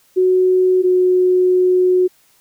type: tone pair in turn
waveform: sine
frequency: 369.5 / 365.7 Hz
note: F#4 / F#4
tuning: -2 / -20 cents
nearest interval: unison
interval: 18 cents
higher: first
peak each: -10 dBFS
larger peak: neither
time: 0.16-0.83 / 0.83-2.08 s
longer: second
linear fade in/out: 20 ms
effects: white hiss -55 dBFS RMS until 2.4 s